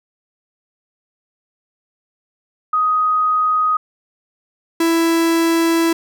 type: tone pair in turn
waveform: sine / 45% pulse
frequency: 1251 / 331.3 Hz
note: D#6 / E4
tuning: +9 / +9 cents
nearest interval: octave + major seventh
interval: 2300 cents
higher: first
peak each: -13 dBFS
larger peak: neither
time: 2.73-3.77 / 4.8-5.93 s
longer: second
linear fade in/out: 5 ms
effects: none